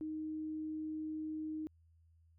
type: tone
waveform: sine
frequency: 311.1 Hz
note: D#4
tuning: in tune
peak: -38 dBFS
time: 0.01-1.67 s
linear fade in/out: 0 ms
effects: added 82 Hz sine -64 dBFS peak until 2.38 s